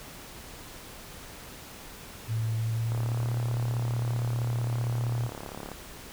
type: tone with pitch glide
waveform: sine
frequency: 112.1 to 118.7 Hz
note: A2 to A#2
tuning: +33 to +32 cents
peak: -26 dBFS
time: 2.27-5.3 s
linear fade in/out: 50 ms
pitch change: +99 cents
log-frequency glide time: 2.6-3.31 s
type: click train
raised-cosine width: 1 ms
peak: -24 dBFS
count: 100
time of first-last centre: 2.92-5.717 s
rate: 35.4 Hz
effects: pink hiss -45 dBFS RMS until 6.12 s